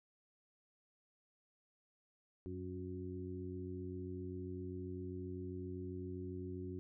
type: harmonic tone with a mistuned harmonic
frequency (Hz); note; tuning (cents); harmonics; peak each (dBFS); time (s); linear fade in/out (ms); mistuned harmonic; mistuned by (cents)
92.5; F#2; 0; 1 / 2 / 3 / 4; -46 / -50 / -48 / -47; 2.46-6.79; 0; 4; -23
effects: none